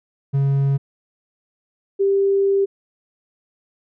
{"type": "tone pair in turn", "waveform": ["triangle", "sine"], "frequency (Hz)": [138.3, 394.2], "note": ["C#3", "G4"], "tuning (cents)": [-4, 10], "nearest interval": "octave + tritone", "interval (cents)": 1814, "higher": "second", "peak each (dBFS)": [-13, -14], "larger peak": "first", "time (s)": [[0.33, 0.78], [1.99, 2.66]], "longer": "second", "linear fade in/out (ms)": 20, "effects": []}